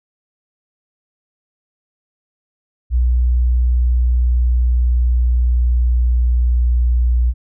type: tone with pitch glide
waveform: sine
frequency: 61.1 to 60.33 Hz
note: B1 to B1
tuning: -18 to -40 cents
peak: -11 dBFS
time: 2.9-7.34 s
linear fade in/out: 50 ms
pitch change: -22 cents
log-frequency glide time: 3.47-6.9 s
effects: none